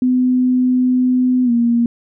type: tone with pitch glide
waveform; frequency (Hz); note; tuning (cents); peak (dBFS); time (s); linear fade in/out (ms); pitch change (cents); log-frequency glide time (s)
sine; 252.6 to 235.7; B3 to A#3; +39 to +19; -11; 0.02-1.86; 2; -120; 1.44-1.51
effects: none